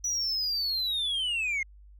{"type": "linear sweep", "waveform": "sine", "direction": "down", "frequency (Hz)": [5920, 2093], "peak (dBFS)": -24, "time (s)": [0.04, 1.63], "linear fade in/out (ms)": 5, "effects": ["tanh soft clip ceiling -26 dBFS", "added 50 Hz sine -49 dBFS peak until 1.99 s"]}